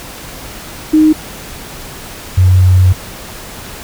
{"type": "tone pair in turn", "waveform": "sine", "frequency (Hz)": [310.1, 92.19], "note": ["D#4", "F#2"], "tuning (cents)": [-6, -6], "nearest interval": "octave + major sixth", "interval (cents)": 2100, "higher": "first", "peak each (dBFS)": -4, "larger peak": "neither", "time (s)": [[0.93, 1.13], [2.37, 2.93]], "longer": "second", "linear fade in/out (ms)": 10, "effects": ["pink hiss -29 dBFS RMS until 3.83 s"]}